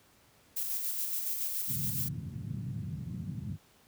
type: noise with tremolo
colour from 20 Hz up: violet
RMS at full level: -33 dBFS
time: 0.56-2.09 s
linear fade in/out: 10 ms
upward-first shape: square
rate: 7.1 Hz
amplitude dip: 30%
type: band-pass noise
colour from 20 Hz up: pink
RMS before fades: -38 dBFS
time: 1.67-3.58 s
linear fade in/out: 50 ms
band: 100 to 180 Hz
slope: 24 dB/octave
effects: pink hiss -63 dBFS RMS until 3.87 s + high-pass 60 Hz 12 dB/octave